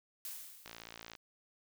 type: noise with exponential decay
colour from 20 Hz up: blue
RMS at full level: -42 dBFS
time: 0.25-1.17 s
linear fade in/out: 1 ms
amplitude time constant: 200 ms
type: click train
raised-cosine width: 0.2 ms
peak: -29 dBFS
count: 29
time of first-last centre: 0.66-1.152 s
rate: 56.9 Hz
effects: none